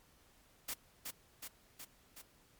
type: noise with echo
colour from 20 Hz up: white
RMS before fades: -40 dBFS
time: 0.68-0.74 s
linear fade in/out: 10 ms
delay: 370 ms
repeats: 4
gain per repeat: -3 dB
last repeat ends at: 2.22 s
effects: pink hiss -67 dBFS RMS until 2.59 s + MP3 96 kbps